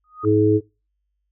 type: tone with exponential growth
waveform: sine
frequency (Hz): 1244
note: D#6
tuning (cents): -1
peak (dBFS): -25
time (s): 0.04-0.25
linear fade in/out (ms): 2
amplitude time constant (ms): 45
type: harmonic tone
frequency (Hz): 106.1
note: G#2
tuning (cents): +38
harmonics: 1 / 3 / 4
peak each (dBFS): -20 / -17 / -16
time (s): 0.23-0.61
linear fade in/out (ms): 50
effects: noise-tail reverb RT60 0.3 s tail -24 dB re dry + added 50 Hz sine -70 dBFS peak until 1.31 s